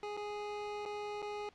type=tone with dropouts; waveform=25% pulse; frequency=415.3 Hz; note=G#4; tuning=in tune; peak=-35 dBFS; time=0.03-1.49 s; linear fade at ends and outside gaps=1 ms; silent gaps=0.168-0.174 / 0.853-0.859 / 1.22-1.225 s; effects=pink hiss -64 dBFS RMS until 1.54 s + low-pass 4000 Hz 12 dB/octave